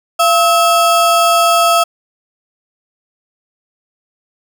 square ring-modulated tone, 987.8 Hz, B5, in tune, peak -6 dBFS, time 0.19-1.84 s, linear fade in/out 10 ms, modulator 304 Hz, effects none

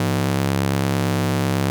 sawtooth ring-modulated tone, 138 Hz, C#3, 7 cents flat, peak -11 dBFS, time 0-1.7 s, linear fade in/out 0 ms, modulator 34.3 Hz, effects none

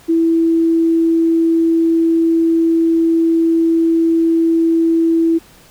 sine tone, 329.6 Hz, E4, in tune, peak -10 dBFS, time 0.08-5.39 s, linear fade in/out 20 ms, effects pink hiss -45 dBFS RMS until 5.7 s

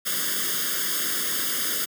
white noise with comb filter, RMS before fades -26 dBFS, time 0.05-1.86 s, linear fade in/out 20 ms, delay 0.6 ms, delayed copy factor +0.95, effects high-pass 200 Hz 12 dB/octave

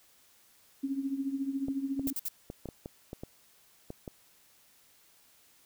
sine tone with tremolo, 272.9 Hz, C#4, 27 cents flat, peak -27 dBFS, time 0.83-2.13 s, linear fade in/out 10 ms, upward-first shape triangle, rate 14 Hz, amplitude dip 80%
clicks, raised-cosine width 2 ms, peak -26 dBFS, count 11, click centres 1.684 / 1.995 / 2.072 / 2.501 / 2.657 / 2.688 / 2.859 / 3.131 / 3.235 / 3.904 / 4.078 s
violet noise bursts, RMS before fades -34 dBFS, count 3, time 2.07-2.285 s, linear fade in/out 2 ms, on 33 ms, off 58 ms
effects white hiss -63 dBFS RMS until 5.65 s

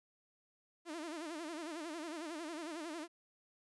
sawtooth tone with vibrato, 321.2 Hz, E4, 45 cents flat, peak -38 dBFS, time 0.85-3.08 s, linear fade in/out 50 ms, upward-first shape sine, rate 11 Hz, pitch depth 140 cents each way, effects resampled to 24000 Hz + 13-bit

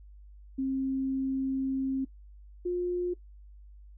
sine tone pair in turn, 266.5 / 355.7 Hz, C4 / F4, +32 / +32 cents, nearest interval perfect fourth, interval 500 cents, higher second, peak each -27 dBFS, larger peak neither, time 0.58-2.05 / 2.65-3.14 s, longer first, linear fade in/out 10 ms, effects noise-tail reverb RT60 0.1 s tail -19 dB re dry + added 50 Hz sine -48 dBFS peak until 3.97 s

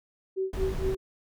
sine tone with tremolo, 380.9 Hz, G4, 50 cents flat, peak -25 dBFS, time 0.36-0.97 s, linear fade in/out 20 ms, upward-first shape sine, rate 4.3 Hz, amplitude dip 100%
brown noise, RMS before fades -31 dBFS, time 0.53-0.95 s, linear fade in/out 5 ms
effects none

